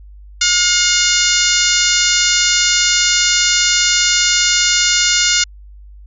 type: harmonic tone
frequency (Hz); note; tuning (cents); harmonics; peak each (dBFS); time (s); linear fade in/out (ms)
715; F5; +41; 2 / 3 / 4 / 5 / 6 / 7 / 8 / 9 / 10; -20 / -20 / -20 / -20 / -20 / -20 / -20 / -20 / -20; 0.41-5.44; 5
effects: added 50 Hz sine -35 dBFS peak until 6.06 s